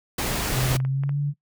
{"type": "noise", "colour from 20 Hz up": "pink", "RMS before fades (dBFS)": -26, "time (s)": [0.18, 0.77], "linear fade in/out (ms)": 5}
{"type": "clicks", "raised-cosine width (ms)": 0.5, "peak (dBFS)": -24, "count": 8, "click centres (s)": [0.524, 0.606, 0.675, 0.719, 0.802, 0.85, 1.036, 1.093]}
{"type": "tone with pitch glide", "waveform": "sine", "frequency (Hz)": [128.4, 144.12], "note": ["C3", "D3"], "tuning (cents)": [-32, -32], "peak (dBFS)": -21, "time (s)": [0.53, 1.34], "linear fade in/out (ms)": 50, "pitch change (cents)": 200, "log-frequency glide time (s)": [0.73, 1.19]}
{"effects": ["noise-tail reverb RT60 0.1 s tail -20 dB re dry"]}